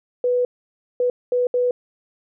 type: tone bursts at uneven times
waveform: sine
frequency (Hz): 493.5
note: B4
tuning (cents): -1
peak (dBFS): -16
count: 4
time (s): 0.24-0.45 / 1-1.1 / 1.32-1.47 / 1.54-1.71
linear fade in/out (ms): 2
effects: none